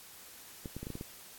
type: clicks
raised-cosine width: 3 ms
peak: -27 dBFS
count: 7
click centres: 0.658 / 0.766 / 0.83 / 0.869 / 0.903 / 0.954 / 1.011 s
effects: white hiss -52 dBFS RMS until 1.38 s + AAC 64 kbps